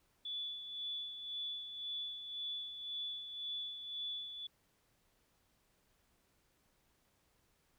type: tone with tremolo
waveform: sine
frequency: 3451 Hz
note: A7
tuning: 34 cents flat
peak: -38 dBFS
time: 0.25-4.47 s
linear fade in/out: 5 ms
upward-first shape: sine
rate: 1.9 Hz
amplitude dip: 55%
effects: pink hiss -75 dBFS RMS until 7.78 s